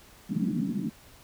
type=band-pass noise; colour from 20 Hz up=pink; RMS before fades=-29 dBFS; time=0.29-0.9 s; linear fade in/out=20 ms; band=160 to 280 Hz; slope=48 dB/octave; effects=pink hiss -54 dBFS RMS until 1.23 s